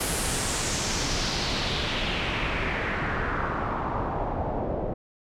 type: noise with low-pass filter sweep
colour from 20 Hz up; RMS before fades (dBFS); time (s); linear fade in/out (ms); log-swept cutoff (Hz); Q
pink; -28; 0-4.94; 10; 11000 to 560; 2.4
effects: none